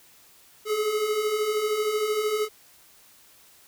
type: beating tone pair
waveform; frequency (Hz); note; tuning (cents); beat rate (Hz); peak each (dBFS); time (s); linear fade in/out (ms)
square; 415.3 / 428.3; G#4 / A4; 0 / -47; 13; -32 / -25; 0.65-2.49; 50
effects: white hiss -55 dBFS RMS until 3.67 s